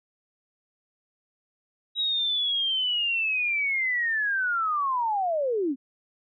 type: linear sweep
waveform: sine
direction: down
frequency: 3855 to 246.9 Hz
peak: -23 dBFS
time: 1.95-5.76 s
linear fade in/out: 50 ms
effects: none